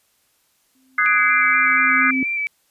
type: tone with exponential growth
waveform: sine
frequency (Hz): 261.6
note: C4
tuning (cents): 0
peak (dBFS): -18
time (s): 0.75-2.23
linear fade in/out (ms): 2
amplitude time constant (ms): 320
type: chord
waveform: sine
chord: Ab dominant seventh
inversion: second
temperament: just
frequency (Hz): 1245.9 / 1495.1 / 1661.2 / 2077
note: Eb6 / Gb6 / Ab6 / C7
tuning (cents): +2 / +18 / 0 / -13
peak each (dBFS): -20 / -21 / -21 / -18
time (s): 0.98-2.11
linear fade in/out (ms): 5
type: tone with vibrato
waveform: sine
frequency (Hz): 2328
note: D7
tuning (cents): -16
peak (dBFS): -20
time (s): 1.06-2.47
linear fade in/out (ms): 0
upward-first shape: square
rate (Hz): 4.2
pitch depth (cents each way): 21
effects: white hiss -63 dBFS RMS until 2.7 s + resampled to 32000 Hz